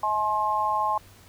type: harmonic tone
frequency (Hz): 212.6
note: G#3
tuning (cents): +41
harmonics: 3 / 4 / 5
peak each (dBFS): -33 / -25 / -25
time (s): 0.03-0.98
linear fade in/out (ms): 5
effects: added 98 Hz sine -53 dBFS peak until 1.28 s + pink hiss -53 dBFS RMS until 1.28 s